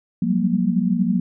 sine tone cluster, 179.1 / 191.7 / 200.5 / 235.5 Hz, F3 / G3 / G3 / A#3, +44 / -38 / +39 / +18 cents, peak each -21 / -23 / -25 / -21 dBFS, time 0.22-1.2 s, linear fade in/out 5 ms, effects none

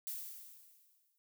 violet noise with exponential decay, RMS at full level -40 dBFS, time 0.07-1.18 s, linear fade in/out 0 ms, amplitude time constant 240 ms, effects none

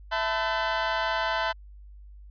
35% pulse tone cluster, 659 / 884 / 1009 / 1526 Hz, E5 / A5 / B5 / G6, -1 / +8 / +37 / -47 cents, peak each -29 dBFS, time 0.11-1.53 s, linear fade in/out 20 ms, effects added 50 Hz sine -44 dBFS peak until 2.3 s + resampled to 11025 Hz

